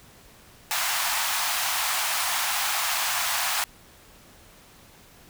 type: high-pass noise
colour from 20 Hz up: pink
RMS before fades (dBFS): -26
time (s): 0.71-3.64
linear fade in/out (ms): 0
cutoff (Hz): 730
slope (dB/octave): 48
effects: pink hiss -52 dBFS RMS until 5.29 s